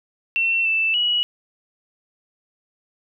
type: tone with pitch steps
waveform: sine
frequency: 2703 / 2650 / 2920 Hz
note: E7 / E7 / F#7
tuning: +43 / +9 / -24 cents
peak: -17 dBFS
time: 0.36-1.23 s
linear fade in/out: 0 ms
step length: 290 ms
effects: none